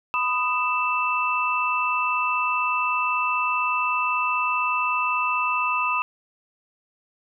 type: tone cluster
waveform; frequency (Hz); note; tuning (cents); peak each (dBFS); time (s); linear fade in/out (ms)
sine; 997 / 1242 / 2652; B5 / D#6 / E7; +16 / -3 / +10; -25; 0.14-6.02; 0
effects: none